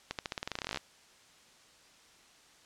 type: accelerating click train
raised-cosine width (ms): 0.2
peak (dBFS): -17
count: 19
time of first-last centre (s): 0.11-0.773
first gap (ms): 78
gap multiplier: 0.9
effects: white hiss -60 dBFS RMS until 2.65 s + low-pass 7000 Hz 12 dB/octave